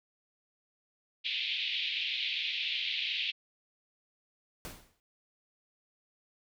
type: band-pass noise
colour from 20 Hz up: white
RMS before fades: -34 dBFS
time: 1.24-3.32 s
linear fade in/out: 20 ms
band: 2300 to 3800 Hz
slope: 48 dB/octave
type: noise with exponential decay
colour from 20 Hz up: pink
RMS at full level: -40 dBFS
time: 4.65-5 s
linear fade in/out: 0 ms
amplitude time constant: 76 ms
effects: none